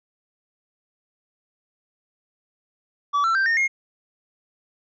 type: tone with pitch steps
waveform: triangle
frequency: 1148 / 1341.8 / 1568.2 / 1832.9 / 2142 Hz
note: D6 / E6 / G6 / A#6 / C7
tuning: -40 / +30 / 0 / -30 / +40 cents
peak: -16 dBFS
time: 3.13-3.68 s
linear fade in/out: 20 ms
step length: 110 ms
effects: resampled to 16000 Hz